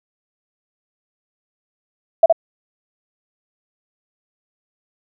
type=tone with echo; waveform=sine; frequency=661 Hz; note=E5; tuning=5 cents sharp; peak=-5 dBFS; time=2.23-2.26 s; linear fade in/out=5 ms; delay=66 ms; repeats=1; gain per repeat=-3 dB; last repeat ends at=2.326 s; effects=none